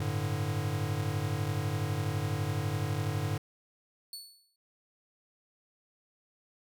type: chord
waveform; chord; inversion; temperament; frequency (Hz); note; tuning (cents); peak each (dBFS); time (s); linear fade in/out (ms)
square; G suspended second; none; equal; 98 / 110 / 146.83; G2 / A2 / D3; 0 / 0 / 0; -35; 0-3.38; 5
type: tone with exponential decay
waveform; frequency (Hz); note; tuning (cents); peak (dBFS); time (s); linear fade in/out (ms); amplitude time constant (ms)
sawtooth; 4435; C#8; 0; -35; 4.13-4.56; 2; 93
effects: none